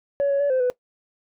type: tone with pitch steps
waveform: sine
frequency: 563 / 558 / 571 / 517 / 497.7 Hz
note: C#5 / C#5 / D5 / C5 / B4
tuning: +27 / +11 / -49 / -21 / +13 cents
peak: -16 dBFS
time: 0.2-0.7 s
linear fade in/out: 0 ms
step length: 100 ms
effects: noise-tail reverb RT60 0.1 s tail -20 dB re dry + tanh soft clip ceiling -16 dBFS